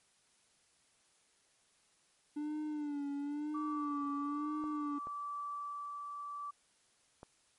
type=tone with vibrato; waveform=triangle; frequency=293.7 Hz; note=D4; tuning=in tune; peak=-34 dBFS; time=2.36-4.99 s; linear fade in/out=10 ms; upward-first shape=sine; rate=1 Hz; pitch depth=65 cents each way
type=tone with tremolo; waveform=sine; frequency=1159 Hz; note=D6; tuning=23 cents flat; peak=-38 dBFS; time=3.54-6.51 s; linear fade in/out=10 ms; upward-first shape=sine; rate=0.68 Hz; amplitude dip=30%
type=clicks; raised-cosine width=1 ms; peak=-35 dBFS; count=3; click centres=4.64 / 5.071 / 7.231 s
effects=white hiss -71 dBFS RMS until 7.58 s + MP3 48 kbps